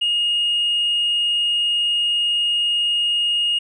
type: tone with hard clipping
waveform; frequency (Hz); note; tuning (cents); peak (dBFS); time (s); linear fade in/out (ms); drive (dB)
triangle; 2858; F7; +39; -17; 0.01-3.59; 10; 4
effects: resampled to 24000 Hz